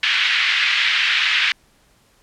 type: band-pass noise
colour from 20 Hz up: pink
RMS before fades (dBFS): -18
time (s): 0.03-1.52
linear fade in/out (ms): 2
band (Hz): 1800 to 3500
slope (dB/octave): 24
effects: pink hiss -57 dBFS RMS until 2.22 s + low-pass 12000 Hz 12 dB/octave